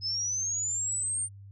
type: linear sweep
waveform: sine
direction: up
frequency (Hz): 5100 to 8870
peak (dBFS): -28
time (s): 0.01-1.29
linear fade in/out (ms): 50
effects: added 99 Hz sine -45 dBFS peak until 1.51 s